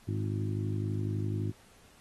harmonic tone with a mistuned harmonic, 51.91 Hz, G#1, in tune, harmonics 2 / 3 / 4 / 5 / 6 / 7, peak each -31 / -39 / -42 / -41 / -41 / -42 dBFS, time 0.07-1.52 s, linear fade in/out 20 ms, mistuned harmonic 7, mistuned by -20 cents, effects pink hiss -60 dBFS RMS until 2 s + AAC 32 kbps

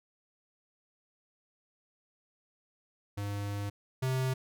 square tone pair in turn, 101.6 / 130.3 Hz, G#2 / C3, -38 / -7 cents, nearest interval major third, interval 431 cents, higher second, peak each -34 / -29 dBFS, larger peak second, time 3.17-3.7 / 4.02-4.34 s, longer first, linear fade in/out 10 ms, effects none

